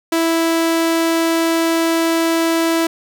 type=tone; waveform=sawtooth; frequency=329.6 Hz; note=E4; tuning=in tune; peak=-10 dBFS; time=0.12-2.87 s; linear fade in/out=5 ms; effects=none